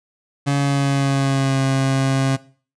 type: tone with pitch glide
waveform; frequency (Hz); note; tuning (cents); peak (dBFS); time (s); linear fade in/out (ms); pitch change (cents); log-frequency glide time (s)
30% pulse; 141 to 134.48; C#3 to C3; +30 to +48; -13; 0.46-2.37; 20; -82; 0.59-1.6
effects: noise-tail reverb RT60 0.4 s tail -18 dB re dry + resampled to 22050 Hz